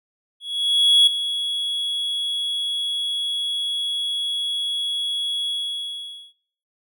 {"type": "tone with ADSR envelope", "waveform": "triangle", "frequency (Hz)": 3351, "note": "G#7", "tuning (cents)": 15, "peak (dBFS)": -9, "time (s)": [0.4, 6.33], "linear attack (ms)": 670, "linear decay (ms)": 6, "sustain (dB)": -12, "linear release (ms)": 850, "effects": ["noise-tail reverb RT60 0.6 s tail -24 dB re dry"]}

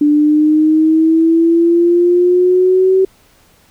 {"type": "exponential sweep", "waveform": "sine", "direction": "up", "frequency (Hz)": [293.7, 381.6], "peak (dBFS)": -7, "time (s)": [0.01, 3.05], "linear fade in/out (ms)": 5, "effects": ["pink hiss -50 dBFS RMS until 3.7 s"]}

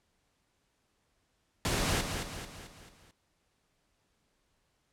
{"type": "noise with echo", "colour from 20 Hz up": "pink", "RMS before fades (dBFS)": -30, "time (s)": [1.65, 2.01], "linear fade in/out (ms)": 0, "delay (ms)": 220, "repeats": 5, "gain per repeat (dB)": -6, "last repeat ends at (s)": 3.11, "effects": ["pink hiss -75 dBFS RMS until 4.92 s", "low-pass 10000 Hz 12 dB/octave"]}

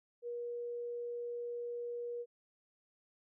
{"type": "tone", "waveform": "sine", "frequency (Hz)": 478.2, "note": "A#4", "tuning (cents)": 44, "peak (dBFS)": -38, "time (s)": [0.22, 2.26], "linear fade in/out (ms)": 50, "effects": []}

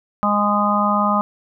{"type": "harmonic tone", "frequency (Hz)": 206.4, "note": "G#3", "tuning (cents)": -10, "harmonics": [1, 3, 4, 5, 6], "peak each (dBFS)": [-20, -24, -23, -22, -19], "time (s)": [0.23, 1.21], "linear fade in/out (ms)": 0, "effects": []}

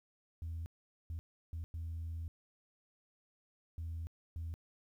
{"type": "tone bursts at uneven times", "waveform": "sine", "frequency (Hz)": 82.41, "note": "E2", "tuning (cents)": 0, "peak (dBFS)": -37, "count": 6, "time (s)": [[0.42, 0.66], [1.1, 1.19], [1.53, 1.64], [1.74, 2.28], [3.78, 4.07], [4.36, 4.54]], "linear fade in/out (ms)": 0, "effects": ["tanh soft clip ceiling -36 dBFS", "12-bit"]}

